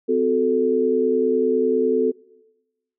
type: chord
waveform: sine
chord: F# diminished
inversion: second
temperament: equal with one note detuned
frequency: 255.9 / 370 / 440 Hz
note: C4 / F#4 / A4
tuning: -38 / 0 / 0 cents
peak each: -23 / -22 / -18 dBFS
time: 0.08-2.12 s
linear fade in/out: 20 ms
effects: noise-tail reverb RT60 1.0 s tail -22 dB re dry